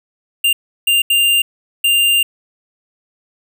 square tone bursts at uneven times, 2794 Hz, F7, in tune, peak -11 dBFS, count 4, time 0.44-0.53 / 0.87-1.02 / 1.1-1.42 / 1.84-2.23 s, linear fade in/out 5 ms, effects none

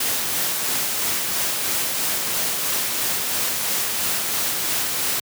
white noise with tremolo, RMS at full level -22 dBFS, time 0-5.2 s, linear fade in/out 5 ms, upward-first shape sine, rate 3 Hz, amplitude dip 25%, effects high-pass 100 Hz 12 dB/octave

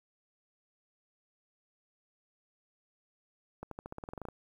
accelerating click train, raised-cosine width 1 ms, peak -27 dBFS, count 13, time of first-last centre 3.63-4.286 s, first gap 83 ms, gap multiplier 0.92, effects 10-bit

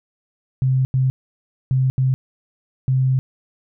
sine tone bursts at uneven times, 130.81 Hz, C3, in tune, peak -14 dBFS, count 5, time 0.62-0.85 / 0.94-1.1 / 1.71-1.9 / 1.98-2.14 / 2.88-3.19 s, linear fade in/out 0 ms, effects none

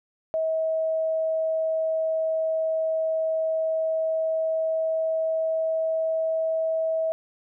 sine tone with pitch glide, 641 to 645.1 Hz, E5 to E5, -49 to -38 cents, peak -22 dBFS, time 0.34-7.12 s, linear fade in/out 0 ms, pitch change +11 cents, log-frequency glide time 3.46-6.71 s, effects none

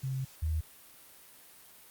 sine tone pair in turn, 132.5 / 78.78 Hz, C3 / D#2, +22 / +22 cents, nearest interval major sixth, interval 900 cents, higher first, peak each -31 / -28 dBFS, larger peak second, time 0.03-0.25 / 0.42-0.61 s, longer first, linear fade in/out 10 ms, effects white hiss -55 dBFS RMS until 1.9 s + Opus 48 kbps

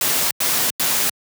white noise bursts, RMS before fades -19 dBFS, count 3, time 0.01-1.096 s, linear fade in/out 2 ms, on 300 ms, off 93 ms, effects high-pass 100 Hz 12 dB/octave

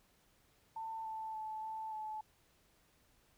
sine tone with pitch steps, 893 / 881 / 870 / 879 / 864 Hz, A5 / A5 / A5 / A5 / A5, +25 / +2 / -20 / -2 / -32 cents, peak -40 dBFS, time 0.76-2.21 s, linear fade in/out 5 ms, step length 290 ms, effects pink hiss -71 dBFS RMS until 3.37 s

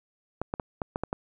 clicks, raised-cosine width 1 ms, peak -15 dBFS, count 7, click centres 0.416 / 0.539 / 0.598 / 0.818 / 0.959 / 1.036 / 1.129 s, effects none

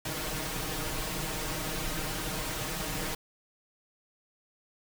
pink noise with comb filter, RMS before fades -34 dBFS, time 0.05-3.15 s, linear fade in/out 5 ms, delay 6.4 ms, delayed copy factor +0.9, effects none

